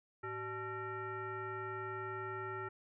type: tone with frequency modulation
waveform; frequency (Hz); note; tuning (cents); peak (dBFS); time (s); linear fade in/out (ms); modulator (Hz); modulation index
sine; 870; A5; -20; -39; 0.23-2.69; 10; 490; 1.8
effects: none